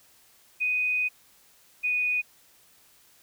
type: tone pair in turn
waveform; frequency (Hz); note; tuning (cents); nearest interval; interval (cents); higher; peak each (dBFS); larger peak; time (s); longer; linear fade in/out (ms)
sine; 2493 / 2477; D#7 / D#7; +3 / -8; unison; 11; first; -23; neither; 0.6-1.09 / 1.83-2.22; first; 20
effects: white hiss -59 dBFS RMS until 3.22 s